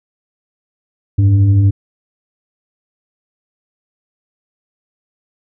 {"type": "tone with frequency modulation", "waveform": "sine", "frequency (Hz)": 101.2, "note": "G#2", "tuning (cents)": -44, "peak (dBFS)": -7, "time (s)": [1.18, 1.71], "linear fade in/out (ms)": 10, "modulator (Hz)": 190, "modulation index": 0.39, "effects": []}